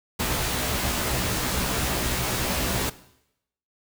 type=noise with comb filter; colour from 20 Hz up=pink; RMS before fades=-26 dBFS; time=0.19-2.9 s; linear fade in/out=10 ms; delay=16 ms; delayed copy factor=+0.9; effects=noise-tail reverb RT60 0.8 s tail -17 dB re dry